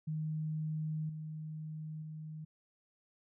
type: tone with level steps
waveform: sine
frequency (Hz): 155.56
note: D#3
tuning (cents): 0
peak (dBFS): -34 / -40 / -42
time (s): 0.07-2.45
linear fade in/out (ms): 10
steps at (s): 1.09 / 2.02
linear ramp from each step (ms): 5
effects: none